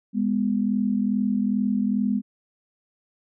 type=tone pair together; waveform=sine; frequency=205.5 / 247.9 Hz; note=G#3 / B3; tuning=-18 / +7 cents; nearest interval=minor third; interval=325 cents; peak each=-22 / -24 dBFS; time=0.13-2.22 s; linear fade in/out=50 ms; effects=none